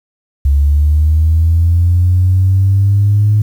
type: linear sweep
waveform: sine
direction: up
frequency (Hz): 69.3 to 106.4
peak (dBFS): -6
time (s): 0.45-3.42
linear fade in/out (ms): 5
effects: tanh soft clip ceiling -2 dBFS + 7-bit